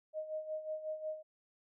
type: tone with tremolo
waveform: sine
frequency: 622.3 Hz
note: D#5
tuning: in tune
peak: -35 dBFS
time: 0.13-1.23 s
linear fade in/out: 50 ms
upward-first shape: sine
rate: 5.5 Hz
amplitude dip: 70%
effects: none